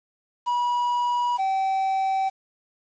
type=tone pair in turn; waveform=triangle; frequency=970 / 769.9 Hz; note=B5 / G5; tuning=-31 / -31 cents; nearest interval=major third; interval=400 cents; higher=first; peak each=-19 dBFS; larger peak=neither; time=0.46-1.38 / 1.38-2.3 s; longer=neither; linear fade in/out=20 ms; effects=resampled to 16000 Hz + 8-bit